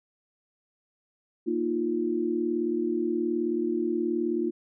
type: chord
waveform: sine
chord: Bb suspended fourth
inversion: none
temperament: just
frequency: 233.1 / 310.8 / 349.6 Hz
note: Bb3 / Eb4 / F4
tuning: 0 / -2 / +2 cents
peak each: -31 / -30 / -27 dBFS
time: 1.46-4.51 s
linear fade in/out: 20 ms
effects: none